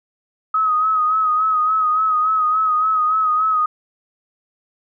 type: tone with vibrato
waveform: sine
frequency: 1266 Hz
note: D#6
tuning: 30 cents sharp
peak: -14 dBFS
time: 0.54-3.66 s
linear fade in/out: 5 ms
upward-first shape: sine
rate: 3.5 Hz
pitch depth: 43 cents each way
effects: none